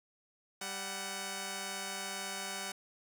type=tone pair together; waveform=5% pulse; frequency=196 / 746 Hz; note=G3 / F#5; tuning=0 / +14 cents; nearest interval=octave + major seventh; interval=2314 cents; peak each=-31 / -28 dBFS; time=0.61-2.72 s; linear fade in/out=5 ms; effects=none